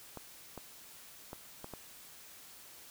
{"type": "clicks", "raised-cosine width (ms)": 1, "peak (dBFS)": -29, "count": 5, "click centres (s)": [0.173, 0.577, 1.331, 1.644, 1.737], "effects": ["white hiss -54 dBFS RMS until 2.9 s"]}